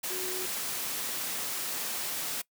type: tone in noise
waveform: sine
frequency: 370 Hz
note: F#4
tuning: in tune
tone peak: -37 dBFS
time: 0.1-0.46 s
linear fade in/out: 10 ms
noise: white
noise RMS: -34 dBFS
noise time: 0.03-2.42 s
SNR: -6 dB
effects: noise-tail reverb RT60 0.1 s tail -22 dB re dry + high-pass 150 Hz 12 dB/octave